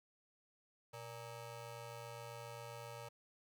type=ring-modulated tone; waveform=20% pulse; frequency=350.5 Hz; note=F4; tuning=6 cents sharp; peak=-40 dBFS; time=0.93-3.09 s; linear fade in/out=10 ms; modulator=229 Hz; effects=none